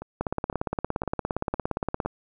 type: two click trains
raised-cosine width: 1 ms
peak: -12 / -22 dBFS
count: 33 / 5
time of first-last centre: 0.21-2.06 / 0.02-2.05 s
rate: 17.3 / 1.97 Hz
effects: none